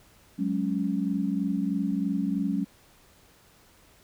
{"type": "chord", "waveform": "sine", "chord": "F# suspended second", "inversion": "none", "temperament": "just", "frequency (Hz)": [185, 208.1, 277.5], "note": ["F#3", "G#3", "C#4"], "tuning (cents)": [0, 4, 2], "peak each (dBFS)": -29, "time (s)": [0.38, 2.65], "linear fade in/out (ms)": 20, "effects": ["pink hiss -58 dBFS RMS until 4.03 s"]}